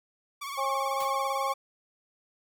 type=tone with vibrato; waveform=sawtooth; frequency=1122 Hz; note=C#6; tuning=21 cents sharp; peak=-31 dBFS; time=0.41-1.54 s; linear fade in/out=10 ms; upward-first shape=triangle; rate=18 Hz; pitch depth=80 cents each way
type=harmonic tone; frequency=271 Hz; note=C#4; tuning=39 cents flat; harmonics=2 / 3 / 4; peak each=-33 / -32 / -30 dBFS; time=0.57-1.54 s; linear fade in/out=20 ms
type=noise with exponential decay; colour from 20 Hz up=white; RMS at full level=-38 dBFS; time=1-1.19 s; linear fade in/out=5 ms; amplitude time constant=41 ms
effects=none